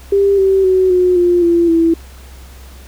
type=tone with pitch steps; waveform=sine; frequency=397.5 / 385.5 / 373.9 / 362.6 / 351.7 / 341.1 / 330.8 Hz; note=G4 / G4 / F#4 / F#4 / F4 / F4 / E4; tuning=+24 / -29 / +18 / -35 / +12 / -41 / +6 cents; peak=-8 dBFS; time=0.12-1.94 s; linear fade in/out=5 ms; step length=260 ms; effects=added 65 Hz sine -34 dBFS peak until 2.87 s + pink hiss -42 dBFS RMS until 2.87 s